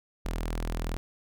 sawtooth tone with notch filter, 41.2 Hz, E1, in tune, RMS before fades -32 dBFS, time 0.25-0.97 s, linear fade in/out 0 ms, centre 110 Hz, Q 1.7, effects none

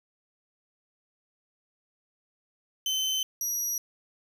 30% pulse tone pair in turn, 3068 / 5792 Hz, G7 / F#8, -38 / -38 cents, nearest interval major seventh, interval 1100 cents, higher second, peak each -23 / -24 dBFS, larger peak first, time 2.86-3.23 / 3.41-3.78 s, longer neither, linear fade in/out 2 ms, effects none

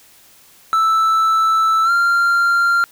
triangle tone with pitch glide, 1318.5 to 1387.3 Hz, E6 to F6, 0 to -12 cents, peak -10 dBFS, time 0.73-2.84 s, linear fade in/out 0 ms, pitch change +88 cents, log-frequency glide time 1.84-1.91 s, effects white hiss -48 dBFS RMS until 2.91 s

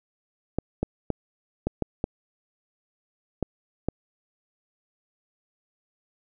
clicks, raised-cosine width 2 ms, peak -11 dBFS, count 8, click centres 0.586 / 0.83 / 1.103 / 1.67 / 1.823 / 2.041 / 3.427 / 3.886 s, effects none

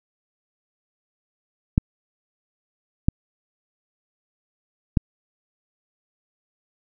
clicks, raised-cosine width 5 ms, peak -3 dBFS, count 3, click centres 1.779 / 3.085 / 4.972 s, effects none

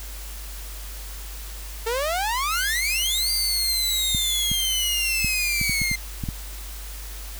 sawtooth exponential two-way sweep, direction up then down, 440 to 4727 to 2076 Hz, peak -19 dBFS, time 1.86-5.96 s, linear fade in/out 10 ms, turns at 3.31 s
5% pulse tone, 2093 Hz, C7, in tune, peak -19 dBFS, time 2.49-5.9 s, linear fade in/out 50 ms
clicks, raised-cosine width 5 ms, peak -15 dBFS, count 9, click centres 4.148 / 4.516 / 5.246 / 5.614 / 5.696 / 5.817 / 5.915 / 6.238 / 6.288 s
effects added 50 Hz sine -34 dBFS peak until 7.39 s + white hiss -40 dBFS RMS until 7.39 s

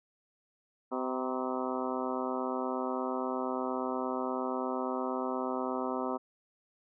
harmonic tone with a mistuned harmonic, 128.5 Hz, C3, 31 cents flat, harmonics 2 / 3 / 4 / 5 / 6 / 7 / 8 / 9 / 10, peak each -36 / -38 / -39 / -40 / -41 / -41 / -42 / -43 / -43 dBFS, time 0.91-6.18 s, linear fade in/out 20 ms, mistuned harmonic 7, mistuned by +61 cents, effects none

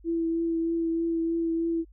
sine tone with vibrato, 331.5 Hz, E4, 10 cents sharp, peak -24 dBFS, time 0.04-1.85 s, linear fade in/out 50 ms, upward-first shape triangle, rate 3.2 Hz, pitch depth 18 cents each way, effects added 50 Hz sine -50 dBFS peak until 1.92 s

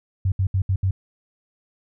sine tone bursts at uneven times, 95.2 Hz, F#2, 50 cents sharp, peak -17 dBFS, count 5, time 0.25-0.32 / 0.39-0.47 / 0.54-0.62 / 0.69-0.76 / 0.83-0.91 s, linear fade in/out 5 ms, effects none

